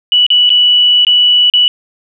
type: tone with dropouts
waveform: sine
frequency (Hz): 2952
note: F#7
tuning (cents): -5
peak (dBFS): -5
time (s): 0.12-1.68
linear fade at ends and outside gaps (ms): 1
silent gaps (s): 0.265-0.303 / 0.493-0.502 / 1.049-1.068 / 1.5-1.537
effects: none